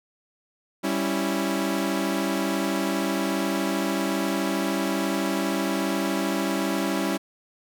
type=chord; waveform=sawtooth; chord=C# diminished; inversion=second; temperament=equal; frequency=196 / 277.2 / 329.6 Hz; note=G3 / C#4 / E4; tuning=0 / 0 / 0 cents; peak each=-24 dBFS; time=0.83-7.18 s; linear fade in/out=20 ms; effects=none